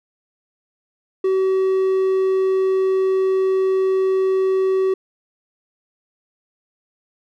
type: tone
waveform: triangle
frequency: 380 Hz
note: F#4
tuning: 46 cents sharp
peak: -13 dBFS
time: 1.24-4.94 s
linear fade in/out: 5 ms
effects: none